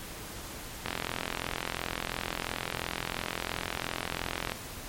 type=click train; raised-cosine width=0.3 ms; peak=-14 dBFS; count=158; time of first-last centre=0.86-4.52 s; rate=42.9 Hz; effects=pink hiss -42 dBFS RMS until 4.88 s + MP3 64 kbps